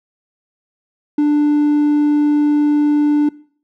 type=tone; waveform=triangle; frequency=295.3 Hz; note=D4; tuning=10 cents sharp; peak=-8 dBFS; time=1.18-3.29 s; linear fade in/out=5 ms; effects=noise-tail reverb RT60 0.5 s tail -22 dB re dry + tanh soft clip ceiling -4 dBFS